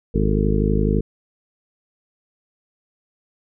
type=harmonic tone with a mistuned harmonic; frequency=52 Hz; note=G#1; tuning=3 cents sharp; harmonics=1 / 2 / 3 / 4 / 5 / 6 / 7 / 8 / 9; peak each=-20 / -25 / -23 / -23 / -28 / -29 / -28 / -30 / -26 dBFS; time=0.14-1.01 s; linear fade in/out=10 ms; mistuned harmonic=9; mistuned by=-69 cents; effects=none